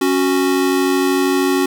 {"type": "tone pair together", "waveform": "square", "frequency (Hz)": [276.2, 369.2], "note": ["C#4", "F#4"], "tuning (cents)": [-6, -4], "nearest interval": "perfect fourth", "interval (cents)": 502, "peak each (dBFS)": -17, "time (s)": [0.01, 1.66], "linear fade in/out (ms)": 5, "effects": []}